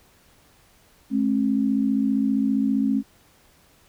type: tone pair together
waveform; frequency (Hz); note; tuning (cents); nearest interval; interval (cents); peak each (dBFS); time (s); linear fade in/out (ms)
sine; 214 / 269.1; A3 / C4; -48 / +49; major third; 397; -22 / -21; 1.1-3.03; 50
effects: pink hiss -57 dBFS RMS until 3.88 s